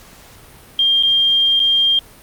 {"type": "tone with dropouts", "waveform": "sine", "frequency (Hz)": 3200, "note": "G7", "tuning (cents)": 35, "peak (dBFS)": -11, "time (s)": [0.79, 1.99], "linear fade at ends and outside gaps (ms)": 2, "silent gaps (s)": [[1.027, 1.033], [1.595, 1.6]], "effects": ["pink hiss -43 dBFS RMS until 2.22 s", "Opus 48 kbps"]}